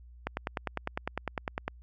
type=click train; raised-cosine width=0.5 ms; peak=-16 dBFS; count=15; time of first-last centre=0.27-1.68 s; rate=9.93 Hz; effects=added 60 Hz sine -49 dBFS peak until 1.82 s

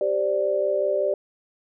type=chord; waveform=sine; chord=G suspended fourth; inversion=none; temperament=just; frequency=392 / 522.7 / 588 Hz; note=G4 / C5 / D5; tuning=0 / -2 / +2 cents; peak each=-26 / -27 / -22 dBFS; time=0.01-1.14 s; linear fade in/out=2 ms; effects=none

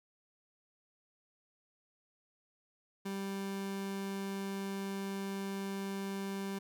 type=tone; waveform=30% pulse; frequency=196 Hz; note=G3; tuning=in tune; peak=-34 dBFS; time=3.05-6.59 s; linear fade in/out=10 ms; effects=none

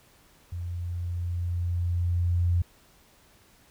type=tone with level ramp; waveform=sine; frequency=87.31 Hz; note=F2; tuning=in tune; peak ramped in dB=-31 to -20 dBFS; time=0.52-2.62 s; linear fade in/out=5 ms; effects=pink hiss -59 dBFS RMS until 3.7 s

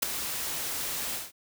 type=noise with ADSR envelope; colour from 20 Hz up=white; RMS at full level=-21 dBFS; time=0.02-1.32 s; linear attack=11 ms; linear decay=4 ms; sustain=-12 dB; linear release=180 ms; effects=none

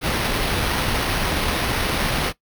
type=noise with sample-and-hold; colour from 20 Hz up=pink; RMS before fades=-22 dBFS; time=0.01-2.33 s; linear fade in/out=50 ms; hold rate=7350 Hz; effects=noise-tail reverb RT60 0.1 s tail -17 dB re dry

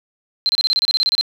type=tone bursts; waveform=sine; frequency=4115 Hz; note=C8; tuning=30 cents flat; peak=-13 dBFS; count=13; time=0.46-1.211 s; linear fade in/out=0 ms; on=31 ms; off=29 ms; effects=7-bit

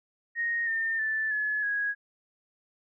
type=tone with pitch steps; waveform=sine; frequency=1864.7 / 1810.6 / 1758 / 1707 / 1657.4 Hz; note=A#6 / A6 / A6 / G#6 / G#6; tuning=0 / +49 / -2 / +47 / -4 cents; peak=-26 dBFS; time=0.35-1.95 s; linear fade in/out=50 ms; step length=320 ms; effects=none

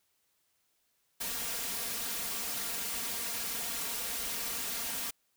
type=noise with comb filter; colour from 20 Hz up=white; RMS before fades=-36 dBFS; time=1.2-5.11 s; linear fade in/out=10 ms; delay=4.3 ms; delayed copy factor=+0.8; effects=white hiss -75 dBFS RMS until 5.36 s

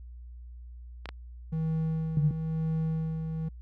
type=clicks; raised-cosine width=0.3 ms; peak=-21 dBFS; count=2; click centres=1.057 / 1.09 s
type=tone with tremolo; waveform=triangle; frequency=160 Hz; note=D#3; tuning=49 cents sharp; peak=-24 dBFS; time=1.52-3.49 s; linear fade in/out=10 ms; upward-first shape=sine; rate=1 Hz; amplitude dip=45%
type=tone; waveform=sine; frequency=148.8 Hz; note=D3; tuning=23 cents sharp; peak=-22 dBFS; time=2.17-2.31 s; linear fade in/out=2 ms
effects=added 60 Hz sine -42 dBFS peak until 3.61 s

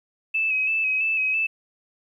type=tone with vibrato; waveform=sine; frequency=2585 Hz; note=E7; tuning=34 cents flat; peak=-20 dBFS; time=0.34-1.47 s; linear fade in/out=10 ms; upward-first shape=square; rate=3 Hz; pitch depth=31 cents each way; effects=10-bit

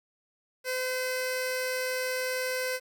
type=tone with notch filter; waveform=15% pulse; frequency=511 Hz; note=C5; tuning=41 cents flat; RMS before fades=-31 dBFS; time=0.64-2.8 s; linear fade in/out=50 ms; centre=1100 Hz; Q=1.8; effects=10-bit

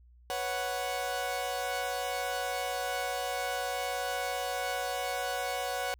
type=chord; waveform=sawtooth; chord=B suspended second; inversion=none; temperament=equal; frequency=493.9 / 554.4 / 740 Hz; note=B4 / C#5 / F#5; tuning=0 / 0 / 0 cents; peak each=-35 / -33 / -30 dBFS; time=0.3-5.94 s; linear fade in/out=0 ms; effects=added 60 Hz sine -55 dBFS peak until 5.99 s

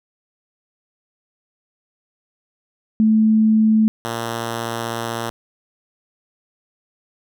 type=tone pair in turn; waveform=sine / 5% pulse; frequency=218.4 / 115.97 Hz; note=A3 / A#2; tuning=-13 / -9 cents; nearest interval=major seventh; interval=1096 cents; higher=first; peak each=-11 / -12 dBFS; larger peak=first; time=3-3.88 / 4.05-5.3 s; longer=second; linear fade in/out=0 ms; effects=none

